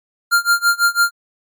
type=tone with tremolo; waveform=square; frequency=1396.9 Hz; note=F6; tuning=in tune; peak=-10 dBFS; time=0.31-1.11 s; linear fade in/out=20 ms; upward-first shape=sine; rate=6 Hz; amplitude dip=95%; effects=MP3 96 kbps